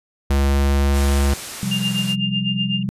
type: tone with pitch glide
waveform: square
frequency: 69.3 to 69.82 Hz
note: C#2 to C#2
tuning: 0 to +13 cents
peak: -15 dBFS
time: 0.3-1.34 s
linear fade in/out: 5 ms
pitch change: +13 cents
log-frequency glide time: 0.45-0.98 s
type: low-pass noise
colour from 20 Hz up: white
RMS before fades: -33 dBFS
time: 0.92-2.16 s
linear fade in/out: 50 ms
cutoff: 11000 Hz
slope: 24 dB/octave
type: chord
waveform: sine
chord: C suspended fourth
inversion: none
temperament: equal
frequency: 130.81 / 174.61 / 196 Hz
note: C3 / F3 / G3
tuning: 0 / 0 / 0 cents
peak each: -26 / -27 / -22 dBFS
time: 1.63-2.89 s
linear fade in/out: 0 ms
type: tone with tremolo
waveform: sine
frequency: 2805 Hz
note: F7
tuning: 7 cents sharp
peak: -19 dBFS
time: 1.71-2.83 s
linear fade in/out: 5 ms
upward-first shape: sine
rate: 8 Hz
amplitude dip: 85%
effects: resampled to 32000 Hz